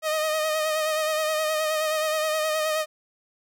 sawtooth tone with vibrato, 622.3 Hz, D#5, in tune, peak -19 dBFS, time 0.02-2.86 s, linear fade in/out 50 ms, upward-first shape sine, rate 9.5 Hz, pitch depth 33 cents each way, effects none

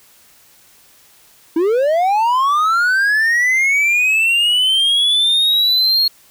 triangle linear sweep, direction up, 311.1 to 4300 Hz, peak -10 dBFS, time 1.56-6.08 s, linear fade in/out 5 ms, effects white hiss -49 dBFS RMS until 6.3 s

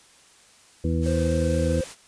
harmonic tone, 81.7 Hz, E2, 15 cents flat, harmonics 1 / 2 / 3 / 4 / 6, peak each -24 / -27 / -29 / -30 / -32 dBFS, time 0.84-1.81 s, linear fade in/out 5 ms
white noise, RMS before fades -39 dBFS, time 1.01-1.96 s, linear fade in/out 50 ms
triangle tone with vibrato, 519 Hz, C5, 14 cents flat, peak -24 dBFS, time 1.06-1.84 s, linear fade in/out 5 ms, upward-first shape sine, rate 4.3 Hz, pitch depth 16 cents each way
effects white hiss -54 dBFS RMS until 2.07 s + resampled to 22050 Hz

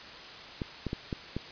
clicks, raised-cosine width 3 ms, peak -19 dBFS, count 5, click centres 0.618 / 0.867 / 0.931 / 1.128 / 1.366 s, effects white hiss -45 dBFS RMS until 1.51 s + resampled to 11025 Hz

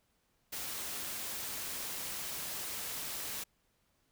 white noise, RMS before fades -40 dBFS, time 0.52-3.44 s, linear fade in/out 10 ms, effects pink hiss -75 dBFS RMS until 4.11 s

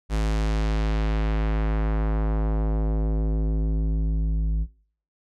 square tone with low-pass filter sweep, 53.4 Hz, G#1, 49 cents sharp, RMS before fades -23 dBFS, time 0.09-4.67 s, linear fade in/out 50 ms, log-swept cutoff 9000 to 130 Hz, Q 0.84, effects noise-tail reverb RT60 0.5 s tail -22 dB re dry

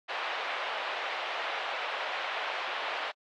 pink band-pass noise, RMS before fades -35 dBFS, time 0.08-3.12 s, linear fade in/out 20 ms, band 620 to 3300 Hz, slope 24 dB/octave, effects AAC 48 kbps

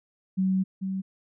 sine tone pair in turn, 188.9 / 190.98 Hz, F#3 / G3, +36 / -45 cents, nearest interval unison, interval 19 cents, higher second, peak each -21 / -27 dBFS, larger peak first, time 0.37-0.64 / 0.81-1.02 s, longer first, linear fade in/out 20 ms, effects none

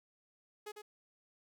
sawtooth tone with echo, 420.6 Hz, G#4, 22 cents sharp, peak -39 dBFS, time 0.66-0.72 s, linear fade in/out 10 ms, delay 100 ms, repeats 1, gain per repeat -5 dB, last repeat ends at 0.82 s, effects none

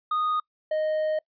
triangle tone pair in turn, 1238 / 620.5 Hz, D#6 / D#5, -9 / -5 cents, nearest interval octave, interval 1196 cents, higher first, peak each -21 dBFS, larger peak neither, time 0.11-0.4 / 0.71-1.19 s, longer second, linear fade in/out 5 ms, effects noise-tail reverb RT60 0.1 s tail -25 dB re dry + resampled to 11025 Hz

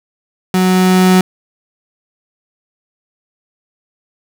35% pulse tone with level ramp, 184.9 Hz, F#3, 1 cent flat, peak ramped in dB -8 to -4 dBFS, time 0.54-1.21 s, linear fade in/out 2 ms, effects none

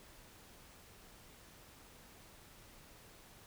silence, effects pink hiss -59 dBFS RMS until 3.46 s

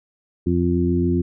harmonic tone with a mistuned harmonic, 87.31 Hz, F2, in tune, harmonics 1 / 2 / 3 / 4, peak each -22 / -22 / -22 / -22 dBFS, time 0.46-1.22 s, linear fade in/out 10 ms, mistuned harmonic 1, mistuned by -16 cents, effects none

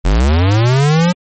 square linear sweep, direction up, 41 to 181 Hz, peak -9 dBFS, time 0.04-1.13 s, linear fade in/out 20 ms, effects MP3 32 kbps

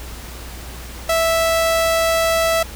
sawtooth tone, 658 Hz, E5, 3 cents flat, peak -11 dBFS, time 1.09-2.63 s, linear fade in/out 5 ms, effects added 60 Hz sine -33 dBFS peak until 2.75 s + pink hiss -36 dBFS RMS until 2.75 s

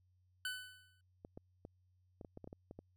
25% pulse tone with exponential decay, 1502 Hz, F#6, 26 cents sharp, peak -33 dBFS, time 0.45-1.01 s, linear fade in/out 2 ms, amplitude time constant 120 ms
clicks, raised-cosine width 2 ms, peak -36 dBFS, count 11, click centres 1.249 / 1.375 / 1.651 / 2.212 / 2.248 / 2.374 / 2.443 / 2.475 / 2.529 / 2.711 / 2.79 s
effects added 91 Hz sine -70 dBFS peak until 2.96 s

